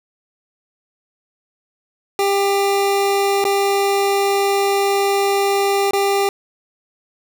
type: tone with dropouts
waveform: 25% pulse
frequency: 397.6 Hz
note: G4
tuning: 25 cents sharp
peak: -11 dBFS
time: 2.19-6.29 s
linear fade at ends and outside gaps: 1 ms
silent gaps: 3.441-3.451 / 5.909-5.933 s
effects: none